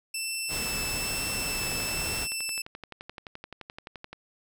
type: tone with vibrato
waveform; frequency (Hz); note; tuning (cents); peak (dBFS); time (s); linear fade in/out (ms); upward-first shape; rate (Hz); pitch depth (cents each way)
15% pulse; 2657; E7; +13; -23; 0.14-2.62; 5; sine; 1.1; 11
type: noise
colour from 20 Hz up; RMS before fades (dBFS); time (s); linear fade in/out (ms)
pink; -35; 0.48-2.28; 50
type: click train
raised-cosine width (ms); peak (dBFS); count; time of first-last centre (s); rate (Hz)
0.3; -24; 30; 1.63-4.13; 11.6
effects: none